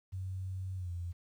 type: tone with pitch glide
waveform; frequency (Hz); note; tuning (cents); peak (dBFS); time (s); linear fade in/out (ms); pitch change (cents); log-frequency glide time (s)
sine; 93.9 to 87.11; F#2 to F2; +26 to -4; -36; 0.12-1.13; 20; -130; 0.76-0.91
effects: 11-bit